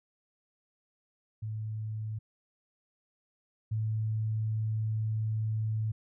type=tone pair in turn; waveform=sine; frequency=108.7 / 109.39 Hz; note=A2 / A2; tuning=-21 / -10 cents; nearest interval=unison; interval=11 cents; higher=second; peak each=-33 / -28 dBFS; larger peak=second; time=1.42-2.19 / 3.71-5.92 s; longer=second; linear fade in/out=10 ms; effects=none